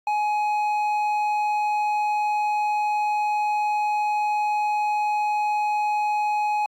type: tone with hard clipping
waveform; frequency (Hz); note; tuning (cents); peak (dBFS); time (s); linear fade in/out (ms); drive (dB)
sine; 840; G#5; +19; -22; 0.07-6.66; 2; 6
effects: AAC 64 kbps